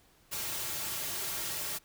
white noise with comb filter, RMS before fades -36 dBFS, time 0.31-1.79 s, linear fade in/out 20 ms, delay 4 ms, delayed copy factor -0.55, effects pink hiss -64 dBFS RMS until 1.84 s

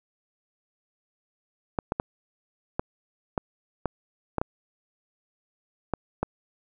clicks, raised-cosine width 1 ms, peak -11 dBFS, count 10, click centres 1.788 / 1.921 / 1.999 / 2.795 / 3.378 / 3.857 / 4.383 / 4.415 / 5.937 / 6.23 s, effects none

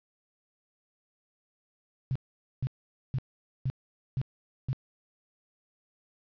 sine tone bursts, 130.81 Hz, C3, in tune, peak -26 dBFS, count 6, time 2.11-4.73 s, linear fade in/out 0 ms, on 45 ms, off 470 ms, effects resampled to 11025 Hz + 10-bit

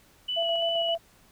sine tone with vibrato, 2960 Hz, F#7, in tune, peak -27 dBFS, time 0.28-0.95 s, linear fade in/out 10 ms, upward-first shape square, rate 3.1 Hz, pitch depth 12 cents each way
sine tone with tremolo, 670 Hz, E5, 28 cents sharp, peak -25 dBFS, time 0.36-0.98 s, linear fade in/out 20 ms, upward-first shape square, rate 7.6 Hz, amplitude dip 30%
effects pink hiss -59 dBFS RMS until 1.31 s

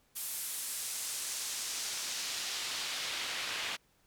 pink noise with band-pass filter sweep, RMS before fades -38 dBFS, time 0.15-3.77 s, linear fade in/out 20 ms, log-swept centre 12000 to 2700 Hz, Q 1, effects pink hiss -70 dBFS RMS until 4.06 s

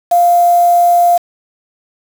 sine tone with quantisation, 698.5 Hz, F5, in tune, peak -6 dBFS, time 0.11-1.18 s, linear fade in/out 10 ms, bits 4, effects none

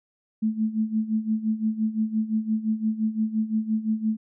sine tone with tremolo, 218.6 Hz, A3, 11 cents flat, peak -19 dBFS, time 0.42-4.17 s, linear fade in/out 10 ms, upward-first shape sine, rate 5.8 Hz, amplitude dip 80%, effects none

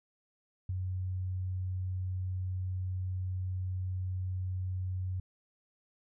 sine tone with ADSR envelope, 92.5 Hz, F#2, in tune, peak -30 dBFS, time 0.69-5.2 s, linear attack 4 ms, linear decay 31 ms, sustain -2 dB, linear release 4 ms, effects none

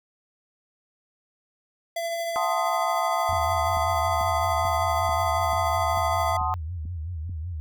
square tone with tremolo, 674 Hz, E5, 38 cents sharp, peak -26 dBFS, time 1.96-6.37 s, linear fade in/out 5 ms, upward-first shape triangle, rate 13 Hz, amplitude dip 30%
sine chord, F# diminished seventh, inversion none, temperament equal, 740 / 880 / 1046.5 / 1244.5 Hz, F#5 / A5 / C6 / Eb6, 0 / 0 / 0 / 0 cents, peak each -29 dBFS, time 2.36-6.54 s, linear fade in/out 0 ms
sine tone with vibrato, 83.1 Hz, E2, 15 cents sharp, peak -29 dBFS, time 3.29-7.6 s, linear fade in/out 0 ms, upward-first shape sine, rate 5.3 Hz, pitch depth 150 cents each way
click train, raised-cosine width 5 ms, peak -28 dBFS, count 10, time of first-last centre 3.33-7.295 s, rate 2.27 Hz
effects none

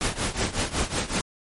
pink noise with tremolo, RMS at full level -23 dBFS, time 0.01-1.21 s, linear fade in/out 0 ms, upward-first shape triangle, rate 5.4 Hz, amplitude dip 90%, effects MP3 48 kbps

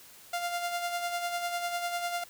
sawtooth tone with tremolo, 698 Hz, F5, 1 cent flat, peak -25 dBFS, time 0.33-2.24 s, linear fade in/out 5 ms, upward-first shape sine, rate 10 Hz, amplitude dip 50%, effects white hiss -53 dBFS RMS until 2.29 s

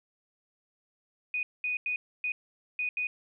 sine tone bursts at uneven times, 2481 Hz, D#7, 6 cents flat, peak -28 dBFS, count 6, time 1.34-1.43 / 1.64-1.77 / 1.86-1.96 / 2.24-2.32 / 2.79-2.89 / 2.97-3.07 s, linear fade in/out 2 ms, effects none

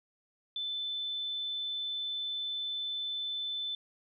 sine tone, 3520 Hz, A7, in tune, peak -33 dBFS, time 0.56-3.75 s, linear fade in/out 2 ms, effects none

